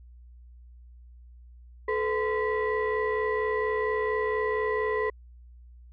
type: tone cluster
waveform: sine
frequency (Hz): 431.6 / 495.9 / 1023 / 1954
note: A4 / B4 / C6 / B6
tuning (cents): -33 / +7 / -39 / -19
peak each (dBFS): -26 / -32 / -31 / -32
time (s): 1.88-5.1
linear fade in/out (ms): 5
effects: tanh soft clip ceiling -18 dBFS + added 60 Hz sine -47 dBFS peak until 5.92 s